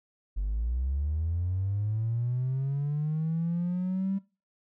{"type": "linear sweep", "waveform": "triangle", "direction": "up", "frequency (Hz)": [46.25, 196.6], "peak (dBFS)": -23, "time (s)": [0.36, 4.19], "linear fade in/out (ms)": 20, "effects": ["noise-tail reverb RT60 0.3 s tail -23 dB re dry", "tanh soft clip ceiling -23 dBFS"]}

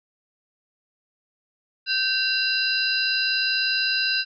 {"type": "tone cluster", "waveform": "sine", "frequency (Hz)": [1548, 2750, 4032, 4907], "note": ["G6", "F7", "B7", "D#8"], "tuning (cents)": [-22, -27, 35, -25], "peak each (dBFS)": -26, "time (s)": [1.86, 4.25], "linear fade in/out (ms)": 50, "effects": []}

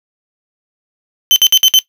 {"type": "tone bursts", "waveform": "35% pulse", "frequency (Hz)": 3070, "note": "G7", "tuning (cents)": -37, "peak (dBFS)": -3, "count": 5, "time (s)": [1.31, 1.789], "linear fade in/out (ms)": 0, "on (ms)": 51, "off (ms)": 56, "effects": ["noise-tail reverb RT60 0.1 s tail -17 dB re dry"]}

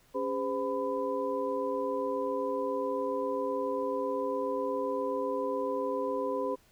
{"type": "tone cluster", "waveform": "sine", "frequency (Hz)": [276.5, 405.6, 513, 1001], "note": ["C#4", "G#4", "C5", "B5"], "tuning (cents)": [-4, -41, -34, 23], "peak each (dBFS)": [-37, -35, -32, -36], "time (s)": [0.14, 6.56], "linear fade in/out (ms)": 20, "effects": ["pink hiss -64 dBFS RMS until 6.71 s"]}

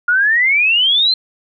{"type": "exponential sweep", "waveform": "sine", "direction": "up", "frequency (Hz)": [1405, 4186], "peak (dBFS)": -10, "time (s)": [0.08, 1.14], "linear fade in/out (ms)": 5, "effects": []}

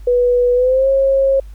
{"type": "tone with pitch glide", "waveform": "sine", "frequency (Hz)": [490.4, 541], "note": ["B4", "C#5"], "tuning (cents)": [-12, -42], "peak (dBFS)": -10, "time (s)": [0.07, 1.4], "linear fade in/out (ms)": 5, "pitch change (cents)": 170, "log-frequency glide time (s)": [0.54, 0.88], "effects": ["added 50 Hz sine -31 dBFS peak until 1.54 s", "pink hiss -54 dBFS RMS until 1.54 s"]}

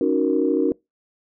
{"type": "chord", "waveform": "sine", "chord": "D# minor seventh", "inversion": "third", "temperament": "equal", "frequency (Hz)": [277.2, 311.1, 370, 466.2], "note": ["C#4", "D#4", "F#4", "A#4"], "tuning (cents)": [0, 0, 0, 0], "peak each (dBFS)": -22, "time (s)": [0.01, 0.72], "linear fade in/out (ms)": 2, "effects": ["noise-tail reverb RT60 0.2 s tail -24 dB re dry", "tanh soft clip ceiling -6 dBFS"]}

